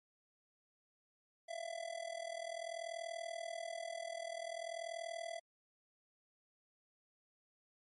square tone with amplitude modulation, 669 Hz, E5, 25 cents sharp, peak -39 dBFS, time 1.48-5.4 s, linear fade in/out 20 ms, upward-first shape sine, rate 40.5 Hz, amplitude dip 85%, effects MP3 48 kbps

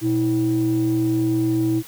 sine tone pair together, 121.5 / 323.5 Hz, B2 / E4, -28 / -32 cents, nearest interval octave + perfect fourth, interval 1696 cents, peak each -22 / -17 dBFS, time 0.01-1.83 s, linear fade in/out 50 ms, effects tanh soft clip ceiling -12 dBFS + white hiss -42 dBFS RMS until 1.87 s

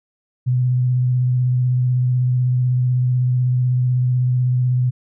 sine tone with vibrato, 125.6 Hz, B2, 30 cents sharp, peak -14 dBFS, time 0.46-4.91 s, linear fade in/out 20 ms, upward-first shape square, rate 16 Hz, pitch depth 15 cents each way, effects none

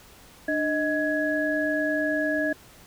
sine tone cluster, 298.5 / 627 / 1673 Hz, D4 / D#5 / G#6, +28 / +13 / +12 cents, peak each -27 dBFS, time 0.48-2.53 s, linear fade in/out 5 ms, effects pink hiss -51 dBFS RMS until 2.86 s

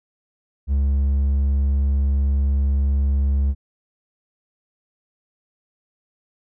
sine tone with hard clipping, 69.3 Hz, C#2, in tune, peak -17 dBFS, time 0.67-3.55 s, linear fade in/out 50 ms, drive 3 dB, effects none

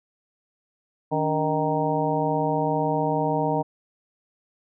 harmonic tone with a mistuned harmonic, 155.56 Hz, D#3, in tune, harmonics 1 / 2 / 3 / 4 / 5 / 6, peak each -28 / -28 / -28 / -28 / -28 / -28 dBFS, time 1.11-3.63 s, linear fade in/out 20 ms, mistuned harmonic 2, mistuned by -130 cents, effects none

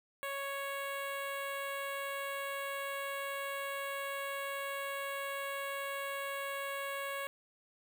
10% pulse tone with notch filter, 554.4 Hz, C#5, in tune, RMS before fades -39 dBFS, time 0.23-7.27 s, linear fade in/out 0 ms, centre 5500 Hz, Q 0.58, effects none

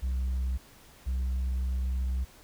sine tone pair in turn, 64 / 64 Hz, C2 / C2, -38 / -38 cents, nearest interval unison, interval 0 cents, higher neither, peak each -24 dBFS, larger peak neither, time 0.02-0.58 / 1.06-2.25 s, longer second, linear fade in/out 20 ms, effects tanh soft clip ceiling -26 dBFS + pink hiss -55 dBFS RMS until 2.43 s

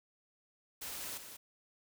white noise with echo, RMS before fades -43 dBFS, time 0.81-1.18 s, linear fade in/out 10 ms, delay 190 ms, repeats 1, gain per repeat -7 dB, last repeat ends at 1.37 s, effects none

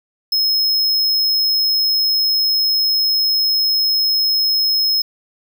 square tone, 5160 Hz, E8, 38 cents flat, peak -14 dBFS, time 0.32-5.02 s, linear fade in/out 5 ms, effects none

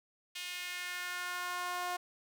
sawtooth tone with high-pass filter sweep, 357.5 Hz, F4, 41 cents sharp, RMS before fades -39 dBFS, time 0.35-1.97 s, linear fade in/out 10 ms, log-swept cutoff 2800 to 790 Hz, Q 2, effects none

